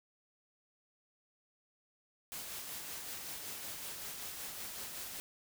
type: noise with tremolo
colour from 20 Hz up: white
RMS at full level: -43 dBFS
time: 2.32-5.2 s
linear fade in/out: 0 ms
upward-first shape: sine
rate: 5.3 Hz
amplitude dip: 30%
effects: none